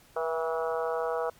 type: harmonic tone with a mistuned harmonic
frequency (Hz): 161.8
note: E3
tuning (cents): -32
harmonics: 3 / 4 / 5 / 6 / 7 / 8 / 9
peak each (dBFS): -30 / -33 / -37 / -39 / -39 / -38 / -43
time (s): 0.16-1.3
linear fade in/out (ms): 5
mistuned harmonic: 4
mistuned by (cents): +31
effects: pink hiss -58 dBFS RMS until 1.39 s + MP3 96 kbps